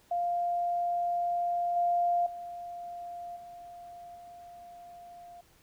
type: tone with level steps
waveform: sine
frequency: 698.5 Hz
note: F5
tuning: in tune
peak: -27 / -24 / -38 / -44 / -46 dBFS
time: 0.11-5.41 s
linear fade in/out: 5 ms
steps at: 1.76 / 2.26 / 3.36 / 4.15 s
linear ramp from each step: 5 ms
effects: pink hiss -63 dBFS RMS until 5.62 s